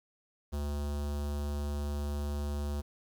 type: tone with notch filter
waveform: square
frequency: 72.6 Hz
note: D2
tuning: 19 cents flat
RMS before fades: -34 dBFS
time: 0.52-2.82 s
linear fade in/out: 20 ms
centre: 2100 Hz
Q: 1
effects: 10-bit